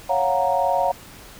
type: chord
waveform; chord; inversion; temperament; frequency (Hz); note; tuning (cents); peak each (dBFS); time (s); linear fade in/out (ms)
sine; Gb major seventh; second; equal; 554.4 / 698.5 / 740 / 932.3; Db5 / F5 / Gb5 / Bb5; 0 / 0 / 0 / 0; -23; 0.09-0.92; 10
effects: pink hiss -43 dBFS RMS until 1.39 s